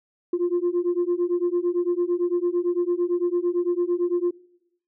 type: beating tone pair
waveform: sine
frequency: 346.7 / 355.6 Hz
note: F4 / F4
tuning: -13 / +31 cents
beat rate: 8.9 Hz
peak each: -22 dBFS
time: 0.33-4.31 s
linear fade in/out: 5 ms
effects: noise-tail reverb RT60 0.8 s tail -20 dB re dry + tanh soft clip ceiling -16 dBFS